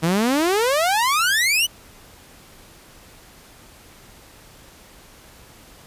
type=exponential sweep; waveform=sawtooth; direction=up; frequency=155.8 to 3046 Hz; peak=-13 dBFS; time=0.02-1.67 s; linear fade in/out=20 ms; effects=pink hiss -47 dBFS RMS until 5.86 s + resampled to 32000 Hz